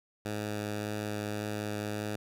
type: tone with vibrato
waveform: 10% pulse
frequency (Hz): 105.1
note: G#2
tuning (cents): +21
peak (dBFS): -25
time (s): 0.25-2.16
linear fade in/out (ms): 5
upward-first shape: triangle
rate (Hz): 1.8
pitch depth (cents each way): 10
effects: none